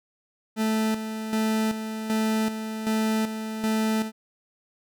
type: tone with tremolo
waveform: 40% pulse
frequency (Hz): 219.2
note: A3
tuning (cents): -6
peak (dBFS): -21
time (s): 0.56-4.12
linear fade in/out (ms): 50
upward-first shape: square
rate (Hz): 1.3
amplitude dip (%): 60
effects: none